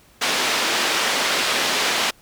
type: band-pass noise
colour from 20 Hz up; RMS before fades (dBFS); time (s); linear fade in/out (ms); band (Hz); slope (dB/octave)
white; -21; 0.21-2.11; 10; 270 to 4000; 12
effects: pink hiss -53 dBFS RMS until 2.21 s